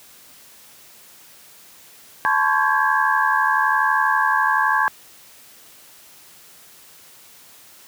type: tone cluster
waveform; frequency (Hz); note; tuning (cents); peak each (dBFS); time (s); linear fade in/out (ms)
sine; 870 / 1030 / 1111 / 1596 / 1668; A5 / C6 / C#6 / G6 / G#6; -20 / -28 / +4 / +31 / +7; -22; 2.25-4.88; 0
effects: white hiss -47 dBFS RMS until 7.87 s + high-pass 80 Hz 12 dB/octave